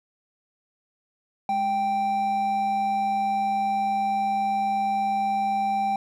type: tone pair together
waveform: triangle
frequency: 207.7 / 784 Hz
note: G#3 / G5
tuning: 0 / 0 cents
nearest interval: octave + major seventh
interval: 2300 cents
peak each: -32 / -20 dBFS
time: 1.49-5.96 s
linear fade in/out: 2 ms
effects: none